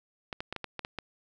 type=clicks; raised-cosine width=0.3 ms; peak=-19 dBFS; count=8; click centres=0.328 / 0.405 / 0.526 / 0.563 / 0.643 / 0.793 / 0.849 / 0.987 s; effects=none